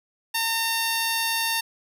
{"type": "tone with notch filter", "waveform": "5% pulse", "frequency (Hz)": 911, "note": "A#5", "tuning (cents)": -40, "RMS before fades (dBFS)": -25, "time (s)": [0.34, 1.61], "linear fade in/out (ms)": 10, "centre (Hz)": 7500, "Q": 1.4, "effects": []}